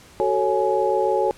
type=tone cluster; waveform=sine; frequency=377 / 443.6 / 553 / 839 Hz; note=F#4 / A4 / C#5 / G#5; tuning=+32 / +14 / -4 / +17 cents; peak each=-23 dBFS; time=0.2-1.31 s; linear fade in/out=0 ms; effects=pink hiss -48 dBFS RMS until 1.37 s + low-pass 11000 Hz 12 dB/octave